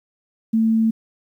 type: tone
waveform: sine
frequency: 223.4 Hz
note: A3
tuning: 27 cents sharp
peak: -14 dBFS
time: 0.53-0.91 s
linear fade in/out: 10 ms
effects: 9-bit